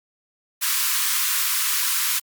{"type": "high-pass noise", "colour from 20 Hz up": "white", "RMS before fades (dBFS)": -22, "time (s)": [0.61, 2.2], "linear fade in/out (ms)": 20, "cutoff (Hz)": 970, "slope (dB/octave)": 96, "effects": ["Opus 48 kbps"]}